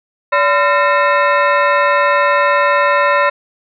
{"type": "ring-modulated tone", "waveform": "25% pulse", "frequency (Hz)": 797, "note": "G5", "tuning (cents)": 28, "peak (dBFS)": -3, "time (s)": [0.32, 3.3], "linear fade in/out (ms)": 10, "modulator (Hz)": 222, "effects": ["resampled to 8000 Hz", "7-bit"]}